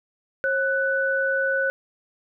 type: tone pair together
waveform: sine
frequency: 539.5 / 1491 Hz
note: C#5 / F#6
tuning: -47 / +13 cents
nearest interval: octave + tritone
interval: 1760 cents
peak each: -24 / -22 dBFS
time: 0.44-1.7 s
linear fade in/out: 0 ms
effects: none